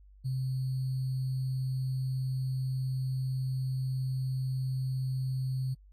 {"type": "tone with sample-and-hold", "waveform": "sine", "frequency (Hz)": 130.81, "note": "C3", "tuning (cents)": 0, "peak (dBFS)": -29, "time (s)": [0.24, 5.75], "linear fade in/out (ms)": 20, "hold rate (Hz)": 4410, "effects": ["added 49 Hz sine -53 dBFS peak until 5.92 s", "AAC 48 kbps"]}